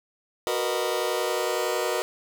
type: chord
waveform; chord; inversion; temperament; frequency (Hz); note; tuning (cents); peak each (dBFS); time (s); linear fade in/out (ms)
sawtooth; B major seventh; second; just; 370.4 / 463 / 493.9 / 617.4; F#4 / A#4 / B4 / D#5; +2 / -12 / 0 / -14; -26; 0.47-2.02; 0
effects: none